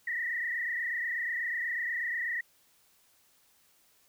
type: tone with frequency modulation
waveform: sine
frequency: 1906 Hz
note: A#6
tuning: 38 cents sharp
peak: -30 dBFS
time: 0.07-2.41 s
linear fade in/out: 5 ms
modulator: 28.2 Hz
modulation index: 3
effects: white hiss -66 dBFS RMS until 4.08 s